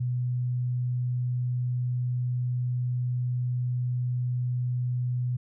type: tone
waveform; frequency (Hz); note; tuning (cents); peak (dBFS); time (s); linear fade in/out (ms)
sine; 124; B2; +7; -25; 0-5.37; 10
effects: none